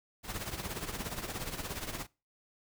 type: noise with tremolo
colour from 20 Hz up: pink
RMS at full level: -36 dBFS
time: 0.23-2.07 s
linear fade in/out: 50 ms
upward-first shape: triangle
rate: 17 Hz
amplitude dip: 75%
effects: noise-tail reverb RT60 0.3 s tail -23 dB re dry